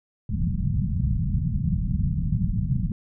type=low-pass noise; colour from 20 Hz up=white; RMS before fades=-24 dBFS; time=0.29-2.92 s; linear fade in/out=2 ms; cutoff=190 Hz; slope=48 dB/octave; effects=none